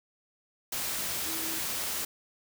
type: tone in noise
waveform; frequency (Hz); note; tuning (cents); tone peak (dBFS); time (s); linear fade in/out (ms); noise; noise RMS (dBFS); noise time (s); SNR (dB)
sine; 323.8; E4; -31; -41; 1.26-1.59; 5; white; -33; 0.72-2.05; -11
effects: none